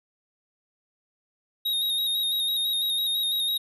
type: tone with vibrato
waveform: square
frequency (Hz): 3755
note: A#7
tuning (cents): +12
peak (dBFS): -24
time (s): 1.65-3.58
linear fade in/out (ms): 10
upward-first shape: square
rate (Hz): 6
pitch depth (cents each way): 28
effects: none